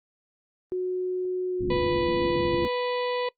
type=tone with pitch glide; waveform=sine; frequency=366.4 to 346.2 Hz; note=F#4 to F4; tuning=-17 to -15 cents; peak=-25 dBFS; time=0.72-2.65 s; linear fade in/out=0 ms; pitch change=-98 cents; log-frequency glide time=1.48-2.05 s
type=low-pass noise; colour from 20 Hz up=white; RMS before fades=-33 dBFS; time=1.6-2.68 s; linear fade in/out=10 ms; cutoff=300 Hz; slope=48 dB/octave
type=harmonic tone; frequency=493.9 Hz; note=B4; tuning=in tune; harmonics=1 / 2 / 4 / 5 / 6 / 7 / 8 / 9; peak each=-26 / -32 / -38 / -40 / -42 / -43 / -44 / -45 dBFS; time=1.7-3.29 s; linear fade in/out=5 ms
effects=noise-tail reverb RT60 0.1 s tail -22 dB re dry + Opus 32 kbps